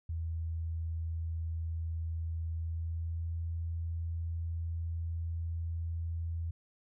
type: tone with pitch glide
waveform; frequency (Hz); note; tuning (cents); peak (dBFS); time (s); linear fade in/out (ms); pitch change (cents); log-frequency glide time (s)
sine; 81.9 to 83.19; E2 to E2; -11 to +16; -33; 0.09-6.51; 5; +27; 2.53-3.34
effects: none